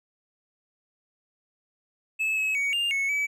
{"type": "tone with pitch steps", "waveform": "triangle", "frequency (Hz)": [2602, 2571, 2246, 2804, 2200, 2289], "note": ["E7", "E7", "C#7", "F7", "C#7", "D7"], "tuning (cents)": [-23, -44, 22, 6, -14, -45], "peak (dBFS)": -22, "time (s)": [2.19, 3.27], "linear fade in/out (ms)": 20, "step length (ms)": 180, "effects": []}